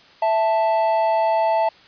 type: tone pair together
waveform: triangle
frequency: 659.3 / 880 Hz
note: E5 / A5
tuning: 0 / 0 cents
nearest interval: perfect fourth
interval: 500 cents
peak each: -17 dBFS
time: 0.22-1.69 s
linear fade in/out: 5 ms
effects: white hiss -49 dBFS RMS until 1.87 s + resampled to 11025 Hz